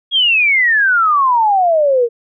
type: exponential sweep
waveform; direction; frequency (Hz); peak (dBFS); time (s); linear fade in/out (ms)
sine; down; 3334 to 456.6; -9; 0.11-2.09; 50
effects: none